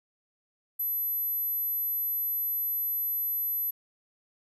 sine tone, 12000 Hz, F#9, 23 cents sharp, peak -27 dBFS, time 0.79-3.71 s, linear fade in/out 10 ms, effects none

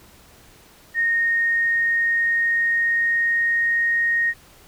sine tone with pitch glide, 1851 to 1862.8 Hz, A#6 to A#6, -13 to -2 cents, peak -17 dBFS, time 0.94-4.34 s, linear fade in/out 50 ms, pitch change +11 cents, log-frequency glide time 1.08-4.02 s, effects pink hiss -50 dBFS RMS until 4.67 s

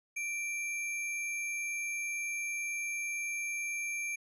sine tone with sample-and-hold, 2349 Hz, D7, in tune, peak -33 dBFS, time 0.16-4.16 s, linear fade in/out 10 ms, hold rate 8820 Hz, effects resampled to 24000 Hz

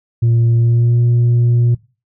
sine tone with pitch glide, 116.54 to 119.54 Hz, A#2 to A#2, 0 to +44 cents, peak -7 dBFS, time 0.22-1.75 s, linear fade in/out 10 ms, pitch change +44 cents, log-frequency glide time 0.57-0.99 s, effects noise-tail reverb RT60 0.3 s tail -20 dB re dry + tanh soft clip ceiling -8 dBFS

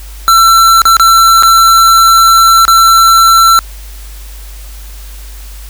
square tone with dropouts, 1345 Hz, E6, 34 cents sharp, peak -3 dBFS, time 0.28-3.59 s, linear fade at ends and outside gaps 0 ms, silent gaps 0.818-0.854 / 0.968-0.997 / 1.425-1.433 / 2.652-2.68 s, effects added 50 Hz sine -25 dBFS peak until 5.69 s + white hiss -35 dBFS RMS until 5.69 s

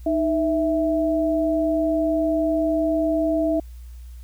sine tone pair together, 311.1 / 658.3 Hz, D#4 / E5, 0 / -3 cents, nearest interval octave + minor second, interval 1297 cents, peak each -21 dBFS, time 0.06-3.6 s, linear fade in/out 5 ms, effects added 60 Hz sine -36 dBFS peak until 4.23 s + white hiss -58 dBFS RMS until 4.23 s

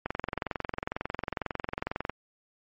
click train, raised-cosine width 0.5 ms, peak -15 dBFS, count 46, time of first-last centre 0.06-2.096 s, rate 22.1 Hz, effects MP3 32 kbps

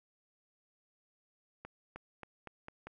accelerating click train, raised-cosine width 0.5 ms, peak -30 dBFS, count 6, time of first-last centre 1.65-2.87 s, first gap 310 ms, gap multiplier 0.88, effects none

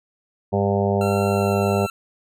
harmonic tone, 100 Hz, G2, 35 cents sharp, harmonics 1 / 2 / 4 / 5 / 6 / 7 / 8 / 9, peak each -23 / -23 / -23 / -27 / -26 / -27 / -31 / -33 dBFS, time 0.52-1.87 s, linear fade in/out 20 ms
25% pulse tone with pitch glide, 1360 to 1345.2 Hz, F6 to E6, -46 to +35 cents, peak -26 dBFS, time 1.01-1.9 s, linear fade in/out 2 ms, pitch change -19 cents, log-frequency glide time 1.28-1.72 s
effects none

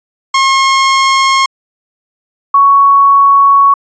sawtooth / sine tone pair in turn, 1077 / 1114.3 Hz, C6 / C#6, +50 / +9 cents, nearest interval minor second, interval 59 cents, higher second, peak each -3 dBFS, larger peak neither, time 0.34-1.46 / 2.54-3.74 s, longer second, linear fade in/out 5 ms, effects resampled to 16000 Hz

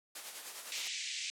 white noise with tremolo, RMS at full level -43 dBFS, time 0.15-0.88 s, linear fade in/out 5 ms, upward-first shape sine, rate 9.8 Hz, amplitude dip 45%
pink band-pass noise, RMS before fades -40 dBFS, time 0.72-1.3 s, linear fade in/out 0 ms, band 2100 to 7800 Hz, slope 48 dB/octave
effects high-pass 400 Hz 12 dB/octave + low-pass 12000 Hz 12 dB/octave

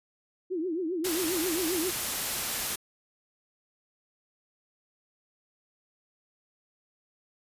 sine tone with vibrato, 343.1 Hz, F4, 31 cents flat, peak -28 dBFS, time 0.5-1.91 s, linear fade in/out 20 ms, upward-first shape triangle, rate 7.5 Hz, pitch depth 210 cents each way
white noise, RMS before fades -31 dBFS, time 1.04-2.76 s, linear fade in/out 10 ms
effects resampled to 32000 Hz

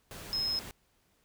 sine tone in noise, 5150 Hz, E8, 41 cents flat, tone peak -29 dBFS, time 0.33-0.59 s, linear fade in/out 0 ms, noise pink, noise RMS -45 dBFS, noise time 0.11-0.71 s, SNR +13 dB, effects pink hiss -71 dBFS RMS until 1.24 s

